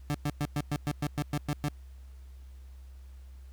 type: tone bursts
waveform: 30% pulse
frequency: 146.83 Hz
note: D3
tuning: in tune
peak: -25 dBFS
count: 11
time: 0.1-1.684 s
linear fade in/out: 0 ms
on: 44 ms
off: 110 ms
effects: added 65 Hz sine -45 dBFS peak until 3.52 s + pink hiss -66 dBFS RMS until 3.52 s